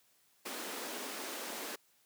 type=high-pass noise; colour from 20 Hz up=pink; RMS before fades=-42 dBFS; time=0.45-1.76 s; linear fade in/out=10 ms; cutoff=230 Hz; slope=48 dB/octave; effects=white hiss -70 dBFS RMS until 2.05 s + high-pass 100 Hz 12 dB/octave